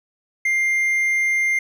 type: tone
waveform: triangle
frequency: 2100 Hz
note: C7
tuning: 6 cents sharp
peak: -15 dBFS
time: 0.45-1.59 s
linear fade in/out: 5 ms
effects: none